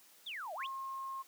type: exponential two-way sweep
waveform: sine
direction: down then up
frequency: 3814 to 597 to 3814 Hz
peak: -40 dBFS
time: 0.26-0.67 s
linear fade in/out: 10 ms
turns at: 0.54 s
type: tone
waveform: sine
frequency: 1071 Hz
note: C6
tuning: 40 cents sharp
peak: -39 dBFS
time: 0.58-1.23 s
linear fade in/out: 20 ms
effects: white hiss -62 dBFS RMS until 1.27 s + high-pass 200 Hz 12 dB/octave